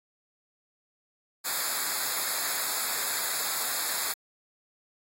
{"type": "noise with comb filter", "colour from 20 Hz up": "white", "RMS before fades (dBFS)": -30, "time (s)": [1.44, 4.14], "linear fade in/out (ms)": 20, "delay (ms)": 0.34, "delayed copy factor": -1, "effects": ["AAC 48 kbps"]}